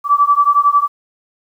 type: beating tone pair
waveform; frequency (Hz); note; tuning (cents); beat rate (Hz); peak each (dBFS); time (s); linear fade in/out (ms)
sine; 1151 / 1162; D6 / D6; -35 / -19; 11; -12; 0.04-0.88; 50
effects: 8-bit